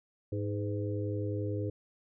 harmonic tone with a mistuned harmonic, 103.83 Hz, G#2, in tune, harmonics 1 / 3 / 4 / 5, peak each -33 / -38 / -39 / -40 dBFS, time 0.32-1.7 s, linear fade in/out 5 ms, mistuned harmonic 5, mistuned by -43 cents, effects none

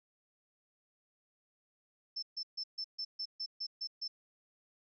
sine tone bursts, 5300 Hz, E8, 9 cents sharp, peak -36 dBFS, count 10, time 2.16-4.08 s, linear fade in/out 10 ms, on 66 ms, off 140 ms, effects none

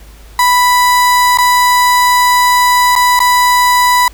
35% pulse tone with dropouts, 987.8 Hz, B5, in tune, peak -5 dBFS, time 0.39-4.08 s, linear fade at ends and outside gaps 2 ms, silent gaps 1.374-1.385 / 2.954-2.961 / 3.192-3.202 s, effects added 52 Hz sine -34 dBFS peak until 4.13 s + pink hiss -42 dBFS RMS until 4.13 s

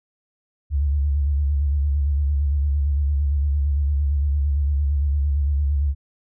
sine tone with vibrato, 71.4 Hz, D2, 48 cents flat, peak -17 dBFS, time 0.7-5.95 s, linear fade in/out 50 ms, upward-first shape square, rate 8.8 Hz, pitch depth 55 cents each way, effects none

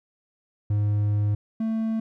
triangle tone pair in turn, 103.83 / 222.6 Hz, G#2 / A3, 0 / +20 cents, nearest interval octave + minor second, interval 1320 cents, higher second, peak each -18 / -21 dBFS, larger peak first, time 0.7-1.35 / 1.6-2 s, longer first, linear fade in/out 5 ms, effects none

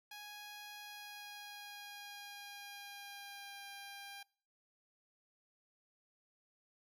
10% pulse tone with pitch glide, 830 to 799.9 Hz, G#5 to G5, -1 to +35 cents, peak -40 dBFS, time 0.11-4.23 s, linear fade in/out 5 ms, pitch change -64 cents, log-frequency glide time 0.8-3.67 s, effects noise-tail reverb RT60 0.5 s tail -24 dB re dry

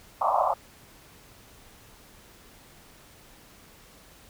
pink band-pass noise, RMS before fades -24 dBFS, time 0.21-0.54 s, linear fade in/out 5 ms, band 580 to 1200 Hz, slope 96 dB/octave, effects pink hiss -53 dBFS RMS until 4.29 s

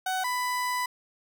30% pulse tone pair in turn, 749 / 994.3 Hz, F#5 / B5, +21 / +11 cents, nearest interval perfect fourth, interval 490 cents, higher second, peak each -24 dBFS, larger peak neither, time 0.06-0.24 / 0.24-0.86 s, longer second, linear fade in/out 5 ms, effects none

